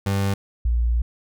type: tone pair in turn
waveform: 30% pulse / sine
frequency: 98.6 / 58.63 Hz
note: G2 / A#1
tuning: +11 / +11 cents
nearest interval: major sixth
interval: 900 cents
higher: first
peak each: -17 dBFS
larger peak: neither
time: 0.06-0.34 / 0.65-1.02 s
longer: second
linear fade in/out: 5 ms
effects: none